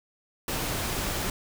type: noise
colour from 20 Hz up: pink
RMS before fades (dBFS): -30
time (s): 0.48-1.3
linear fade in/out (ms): 2
effects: none